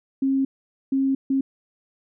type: tone bursts at uneven times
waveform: sine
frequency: 269.5 Hz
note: C#4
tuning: 49 cents flat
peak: -18 dBFS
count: 3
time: 0.22-0.45 / 0.92-1.15 / 1.3-1.41 s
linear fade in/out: 5 ms
effects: none